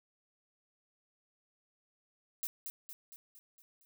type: noise with echo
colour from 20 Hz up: violet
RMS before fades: -37 dBFS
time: 2.43-2.47 s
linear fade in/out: 0 ms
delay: 230 ms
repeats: 6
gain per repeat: -5 dB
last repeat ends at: 3.85 s
effects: none